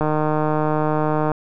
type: click train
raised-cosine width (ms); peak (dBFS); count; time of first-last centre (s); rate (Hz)
1; -7; 201; 0.01-1.317; 153
effects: none